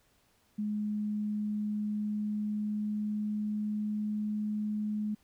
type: tone with pitch glide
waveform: sine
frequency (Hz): 210 to 211.3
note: G#3 to G#3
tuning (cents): +19 to +30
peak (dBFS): -30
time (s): 0.58-5.15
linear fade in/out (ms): 10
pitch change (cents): +11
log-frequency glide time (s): 1.89-4.46
effects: pink hiss -69 dBFS RMS until 5.23 s